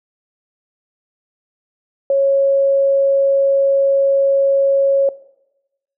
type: tone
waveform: sine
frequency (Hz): 550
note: C#5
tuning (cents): -14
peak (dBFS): -11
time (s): 2.1-5.09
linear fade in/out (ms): 2
effects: noise-tail reverb RT60 0.9 s tail -18 dB re dry